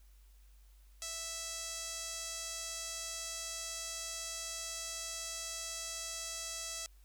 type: tone with band-pass filter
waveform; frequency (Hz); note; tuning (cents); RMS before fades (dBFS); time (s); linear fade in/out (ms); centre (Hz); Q
sawtooth; 658; E5; -3; -42; 1.02-6.86; 0; 6800; 1.9
effects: added 49 Hz sine -57 dBFS peak until 7.04 s + white hiss -71 dBFS RMS until 7.04 s